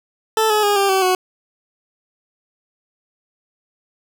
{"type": "tone with pitch steps", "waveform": "20% pulse", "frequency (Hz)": [440, 424.8, 410.1, 395.9, 382.2, 368.9], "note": ["A4", "G#4", "G#4", "G4", "G4", "F#4"], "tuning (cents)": [0, 39, -22, 17, -44, -5], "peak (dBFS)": -9, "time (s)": [0.37, 1.15], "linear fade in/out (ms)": 2, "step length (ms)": 130, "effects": []}